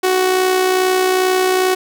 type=tone with amplitude modulation; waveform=sawtooth; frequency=371.7 Hz; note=F#4; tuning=8 cents sharp; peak=-7 dBFS; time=0.03-1.75 s; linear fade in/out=10 ms; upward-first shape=sine; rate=62.4 Hz; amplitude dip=40%; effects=none